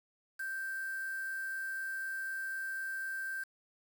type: tone with quantisation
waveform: sine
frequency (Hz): 1568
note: G6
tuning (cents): 0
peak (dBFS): -36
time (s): 0.39-3.44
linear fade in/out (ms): 10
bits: 8
effects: none